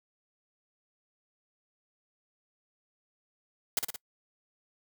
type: noise with echo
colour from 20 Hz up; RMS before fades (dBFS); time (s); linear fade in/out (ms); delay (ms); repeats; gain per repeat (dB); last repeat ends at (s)
white; -27; 3.77-3.79; 2; 57; 3; -4; 3.961
effects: noise-tail reverb RT60 0.1 s tail -26 dB re dry